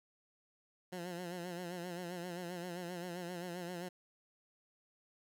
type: tone with vibrato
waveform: 15% pulse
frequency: 176.4 Hz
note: F3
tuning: 18 cents sharp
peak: -35 dBFS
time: 0.92-3.89 s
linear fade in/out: 10 ms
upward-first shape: sine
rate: 7.6 Hz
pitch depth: 67 cents each way
effects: none